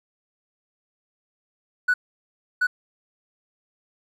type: tone with echo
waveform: triangle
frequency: 1480 Hz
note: F#6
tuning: in tune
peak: -13 dBFS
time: 1.88-1.94 s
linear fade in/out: 10 ms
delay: 730 ms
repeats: 1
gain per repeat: -2 dB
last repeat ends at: 2.67 s
effects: tanh soft clip ceiling -13 dBFS